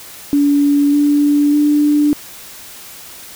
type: tone with pitch steps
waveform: sine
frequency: 286.6 / 290.8 / 295 Hz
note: D4 / D4 / D4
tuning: -42 / -17 / +8 cents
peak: -9 dBFS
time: 0.33-2.13 s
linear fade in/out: 0 ms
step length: 600 ms
effects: white hiss -35 dBFS RMS until 3.35 s